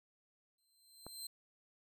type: tone with exponential growth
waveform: 20% pulse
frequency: 4124 Hz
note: C8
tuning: 26 cents flat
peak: -36 dBFS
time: 0.58-1.27 s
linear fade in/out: 5 ms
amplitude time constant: 150 ms
type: click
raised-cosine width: 1 ms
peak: -34 dBFS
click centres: 1.066 s
effects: none